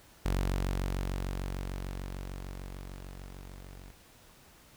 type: tone with level ramp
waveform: sawtooth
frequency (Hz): 46.68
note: F#1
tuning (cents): +16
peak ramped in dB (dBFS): -23 to -43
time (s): 0.25-3.92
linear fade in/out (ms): 10
effects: pink hiss -58 dBFS RMS until 4.76 s